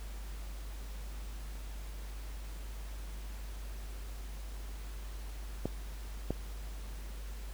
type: clicks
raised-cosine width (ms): 2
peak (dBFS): -19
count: 2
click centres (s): 5.656 / 6.306
effects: added 50 Hz sine -40 dBFS peak until 7.53 s + pink hiss -53 dBFS RMS until 7.53 s